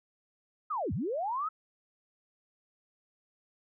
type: linear two-way sweep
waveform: sine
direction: down then up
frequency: 1318.5 to 73.1 to 1318.5 Hz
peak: -30 dBFS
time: 0.7-1.49 s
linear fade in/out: 10 ms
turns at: 0.93 s
effects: none